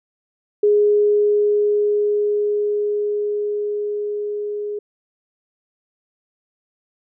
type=tone with level ramp; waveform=sine; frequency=415.3 Hz; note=G#4; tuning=in tune; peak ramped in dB=-11 to -23 dBFS; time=0.63-4.79 s; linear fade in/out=5 ms; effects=none